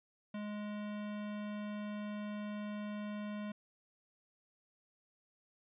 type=tone; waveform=square; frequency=208.6 Hz; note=G#3; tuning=8 cents sharp; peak=-40 dBFS; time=0.34-3.52 s; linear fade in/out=5 ms; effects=resampled to 8000 Hz